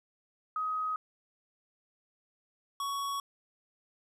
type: tone pair in turn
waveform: sine / square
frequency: 1260 / 1117.2 Hz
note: D#6 / C#6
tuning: +21 / +13 cents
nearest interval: major second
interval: 208 cents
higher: first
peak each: -30 / -33 dBFS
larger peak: first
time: 0.56-0.96 / 2.8-3.2 s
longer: neither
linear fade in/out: 2 ms
effects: resampled to 32000 Hz + 12-bit